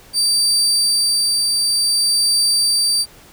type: tone with tremolo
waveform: 30% pulse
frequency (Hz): 4656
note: D8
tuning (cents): -16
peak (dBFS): -10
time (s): 0.13-3.06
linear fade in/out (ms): 50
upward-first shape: triangle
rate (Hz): 0.55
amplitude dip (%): 25
effects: pink hiss -45 dBFS RMS until 3.32 s